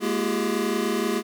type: tone cluster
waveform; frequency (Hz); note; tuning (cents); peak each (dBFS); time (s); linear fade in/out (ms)
square; 209.9 / 236.3 / 341.2 / 383.3 / 413.4; G#3 / A#3 / F4 / G4 / G#4; +19 / +24 / -40 / -39 / -8; -30; 0-1.23; 50
effects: none